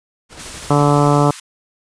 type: noise with tremolo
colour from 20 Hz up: pink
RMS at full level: -34 dBFS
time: 0.29-1.25 s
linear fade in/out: 50 ms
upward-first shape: square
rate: 12 Hz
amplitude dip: 40%
type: high-pass noise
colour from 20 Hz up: white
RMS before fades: -32 dBFS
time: 0.39-1.4 s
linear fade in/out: 5 ms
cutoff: 910 Hz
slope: 96 dB/octave
type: harmonic tone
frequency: 145.2 Hz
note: D3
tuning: 19 cents flat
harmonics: 1 / 2 / 3 / 4 / 5 / 6 / 7 / 8 / 9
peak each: -14 / -17 / -19 / -20 / -21 / -22 / -22 / -23 / -24 dBFS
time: 0.7-1.31 s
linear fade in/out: 5 ms
effects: resampled to 22050 Hz